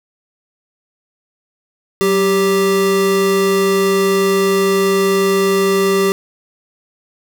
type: tone pair together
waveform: square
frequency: 189 / 392 Hz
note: F#3 / G4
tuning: +37 / 0 cents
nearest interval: octave + minor second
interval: 1263 cents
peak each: -20 / -13 dBFS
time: 2.01-6.12 s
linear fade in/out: 0 ms
effects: none